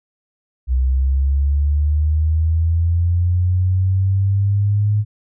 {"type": "linear sweep", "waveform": "sine", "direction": "up", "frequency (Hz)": [62.8, 105.7], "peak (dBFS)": -13, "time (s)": [0.67, 5.05], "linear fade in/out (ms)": 50, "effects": []}